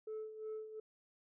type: tone with tremolo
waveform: sine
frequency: 434.7 Hz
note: A4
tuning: 21 cents flat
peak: -38 dBFS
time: 0.07-0.8 s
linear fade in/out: 5 ms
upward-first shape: sine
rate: 2.8 Hz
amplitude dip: 70%
effects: tanh soft clip ceiling -39 dBFS